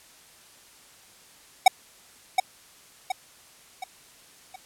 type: tone with echo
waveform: square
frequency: 754 Hz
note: F#5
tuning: 32 cents sharp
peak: -10 dBFS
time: 1.66-1.68 s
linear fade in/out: 5 ms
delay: 720 ms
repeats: 4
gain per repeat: -7 dB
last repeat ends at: 4.56 s
effects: white hiss -53 dBFS RMS until 4.65 s + low-pass 11000 Hz 12 dB/octave